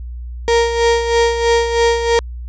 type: tone with tremolo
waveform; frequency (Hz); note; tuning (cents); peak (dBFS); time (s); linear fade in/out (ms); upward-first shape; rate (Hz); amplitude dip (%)
35% pulse; 466.2; A#4; 0; -8; 0.48-2.19; 0; sine; 3.1; 60
effects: added 60 Hz sine -25 dBFS peak until 2.48 s + resampled to 16000 Hz